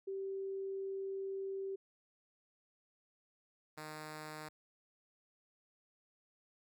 sine / 5% pulse tone pair in turn, 388.2 / 154.06 Hz, G4 / D#3, -17 / -17 cents, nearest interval octave + major third, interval 1600 cents, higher first, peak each -38 / -34 dBFS, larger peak second, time 0.07-1.76 / 3.77-4.49 s, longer first, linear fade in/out 10 ms, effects none

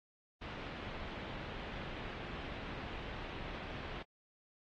pink low-pass noise, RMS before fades -45 dBFS, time 0.41-4.03 s, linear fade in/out 10 ms, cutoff 3400 Hz, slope 24 dB/octave, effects AAC 32 kbps

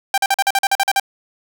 sawtooth tone bursts, 787 Hz, G5, 7 cents sharp, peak -9 dBFS, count 11, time 0.14-0.998 s, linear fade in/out 2 ms, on 38 ms, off 44 ms, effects none

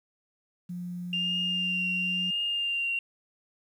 sine tone with pitch glide, 177.2 to 181.45 Hz, F3 to F#3, +25 to -34 cents, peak -33 dBFS, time 0.69-2.31 s, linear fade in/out 10 ms, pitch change +41 cents, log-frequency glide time 1.04-1.65 s
sine tone with vibrato, 2794 Hz, F7, in tune, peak -26 dBFS, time 1.13-2.99 s, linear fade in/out 2 ms, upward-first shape triangle, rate 0.97 Hz, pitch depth 25 cents each way
effects tanh soft clip ceiling -19 dBFS + 10-bit

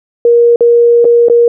sine tone with dropouts, 472.7 Hz, A#4, 24 cents sharp, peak -3 dBFS, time 0.25-1.48 s, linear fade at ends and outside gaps 2 ms, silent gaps 0.56-0.607 / 1.045-1.051 / 1.285-1.298 s, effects none

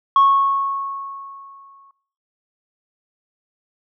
sine tone with exponential decay, 1100 Hz, C#6, 14 cents flat, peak -7 dBFS, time 0.16-1.91 s, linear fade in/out 2 ms, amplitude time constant 380 ms, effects noise-tail reverb RT60 0.6 s tail -23 dB re dry + tanh soft clip ceiling -7 dBFS

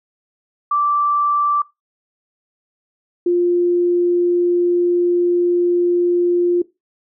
sine tone pair in turn, 1169 / 350.9 Hz, D6 / F4, -8 / +8 cents, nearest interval octave + major sixth, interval 2084 cents, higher first, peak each -14 / -12 dBFS, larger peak second, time 0.71-1.62 / 3.26-6.62 s, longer second, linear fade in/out 5 ms, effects noise-tail reverb RT60 0.2 s tail -18 dB re dry

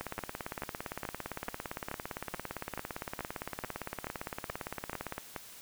two click trains, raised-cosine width 0.5 ms, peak -21 / -21 dBFS, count 13 / 92, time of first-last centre 0.19-5.362 / 0.01-5.18 s, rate 2.32 / 17.6 Hz, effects white hiss -51 dBFS RMS until 5.61 s

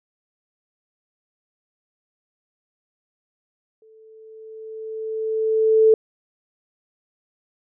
sine tone with exponential growth, 440 Hz, A4, in tune, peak -9 dBFS, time 3.82-5.94 s, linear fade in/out 2 ms, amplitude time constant 460 ms, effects none

